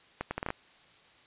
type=accelerating click train; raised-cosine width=0.5 ms; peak=-17 dBFS; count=7; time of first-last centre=0.21-0.504 s; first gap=100 ms; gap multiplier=0.7; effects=white hiss -59 dBFS RMS until 1.26 s + resampled to 8000 Hz